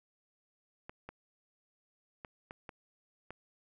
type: clicks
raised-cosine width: 0.5 ms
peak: -29 dBFS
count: 6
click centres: 0.895 / 1.09 / 2.248 / 2.509 / 2.692 / 3.306 s
effects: none